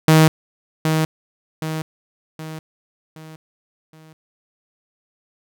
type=tone with echo; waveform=sawtooth; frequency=157.9 Hz; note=D#3; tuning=26 cents sharp; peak=-5 dBFS; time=0.08-0.28 s; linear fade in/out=2 ms; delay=770 ms; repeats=5; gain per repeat=-7 dB; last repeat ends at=4.13 s; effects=none